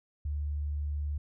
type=tone with vibrato; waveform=sine; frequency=73.42 Hz; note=D2; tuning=in tune; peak=-30 dBFS; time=0.25-1.18 s; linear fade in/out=5 ms; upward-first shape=triangle; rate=19 Hz; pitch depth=19 cents each way; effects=none